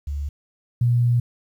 sine tone pair in turn, 71.8 / 120.51 Hz, D2 / B2, -39 / -42 cents, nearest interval major sixth, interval 897 cents, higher second, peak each -24 / -15 dBFS, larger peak second, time 0.07-0.29 / 0.81-1.2 s, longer second, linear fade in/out 5 ms, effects 9-bit

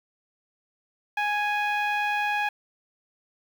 sawtooth tone with low-pass filter, 830.6 Hz, G#5, in tune, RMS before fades -26 dBFS, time 1.17-2.49 s, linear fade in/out 5 ms, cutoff 2400 Hz, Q 2.3, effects 8-bit

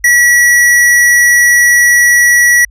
square tone, 1935 Hz, B6, 36 cents flat, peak -5 dBFS, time 0.04-2.65 s, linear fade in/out 5 ms, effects added 50 Hz sine -36 dBFS peak until 2.7 s + resampled to 32000 Hz

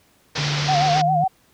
white low-pass noise, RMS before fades -26 dBFS, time 0.35-1.02 s, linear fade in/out 10 ms, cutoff 5600 Hz, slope 48 dB/octave
sine tone with pitch glide, 145.8 to 156.26 Hz, D3 to D#3, -12 to +8 cents, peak -22 dBFS, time 0.38-1.24 s, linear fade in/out 2 ms, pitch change +120 cents, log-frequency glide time 0.73-1.04 s
sine tone with vibrato, 727 Hz, F#5, 31 cents flat, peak -16 dBFS, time 0.68-1.28 s, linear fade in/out 10 ms, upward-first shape sine, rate 7.4 Hz, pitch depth 89 cents each way
effects pink hiss -58 dBFS RMS until 1.53 s + high-pass 60 Hz 12 dB/octave

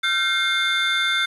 triangle tone cluster, 1375 / 1552 / 2128 / 3556 Hz, F6 / G6 / C7 / A7, -27 / -18 / +29 / +18 cents, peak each -24 / -23 / -23 / -21 dBFS, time 0.03-1.26 s, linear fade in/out 10 ms, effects resampled to 32000 Hz + 8-bit

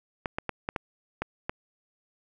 clicks, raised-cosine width 0.5 ms, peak -14 dBFS, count 7, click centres 0.258 / 0.385 / 0.493 / 0.689 / 0.762 / 1.22 / 1.495 s, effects none

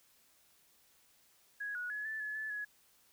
sine tone with pitch steps, 1663 / 1460 / 1695 / 1756 / 1708 / 1737 / 1683 Hz, G#6 / F#6 / G#6 / A6 / G#6 / A6 / G#6, +2 / -24 / +35 / -4 / +48 / -23 / +23 cents, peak -37 dBFS, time 1.6-2.65 s, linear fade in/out 10 ms, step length 150 ms, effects white hiss -68 dBFS RMS until 3.12 s

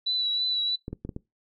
sine tone with vibrato, 3951 Hz, B7, in tune, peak -24 dBFS, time 0.06-0.76 s, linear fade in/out 10 ms, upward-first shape triangle, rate 3.1 Hz, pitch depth 30 cents each way
clicks, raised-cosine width 3 ms, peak -21 dBFS, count 5, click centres 0.881 / 0.93 / 1.05 / 1.092 / 1.164 s
effects noise-tail reverb RT60 0.2 s tail -22 dB re dry

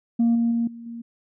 sine tone with level steps, 233.1 Hz, A#3, in tune, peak -14 / -17 / -19 / -36 / -32 dBFS, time 0.19-1.02 s, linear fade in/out 10 ms, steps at 0.35 / 0.51 / 0.67 / 0.86 s, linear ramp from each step 5 ms, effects tanh soft clip ceiling -14 dBFS

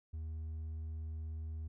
sine tone with hard clipping, 79.2 Hz, D#2, 31 cents sharp, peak -40 dBFS, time 0.13-1.68 s, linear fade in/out 10 ms, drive 2 dB, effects none

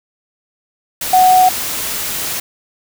sine tone in noise, 740 Hz, F#5, in tune, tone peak -6 dBFS, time 1.13-1.49 s, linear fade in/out 5 ms, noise white, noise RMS -21 dBFS, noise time 1.01-2.4 s, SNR +12 dB, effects none

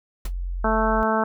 sine tone, 44.41 Hz, F1, 30 cents sharp, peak -25 dBFS, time 0.25-1.03 s, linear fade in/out 0 ms
pink noise with exponential decay, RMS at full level -31 dBFS, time 0.25-0.33 s, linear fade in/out 5 ms, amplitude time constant 16 ms
harmonic tone, 220 Hz, A3, in tune, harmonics 1 / 2 / 3 / 4 / 5 / 6 / 7, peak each -25 / -27 / -25 / -25 / -28 / -27 / -30 dBFS, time 0.64-1.24 s, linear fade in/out 5 ms
effects none

